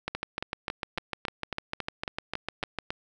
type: two click trains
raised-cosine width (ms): 0.3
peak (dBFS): -14 / -15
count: 19 / 11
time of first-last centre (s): 0.08-2.787 / 0.15-2.905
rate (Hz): 6.65 / 3.63
effects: none